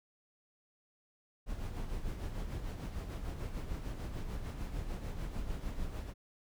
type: noise with tremolo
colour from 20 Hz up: brown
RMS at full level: -37 dBFS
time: 1.46-6.14 s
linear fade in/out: 50 ms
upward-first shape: sine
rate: 6.7 Hz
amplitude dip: 50%
effects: none